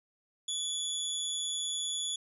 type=tone with amplitude modulation; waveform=25% pulse; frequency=3425 Hz; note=A7; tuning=47 cents flat; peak=-26 dBFS; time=0.48-2.16 s; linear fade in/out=5 ms; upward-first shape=sine; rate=160 Hz; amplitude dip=55%; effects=resampled to 32000 Hz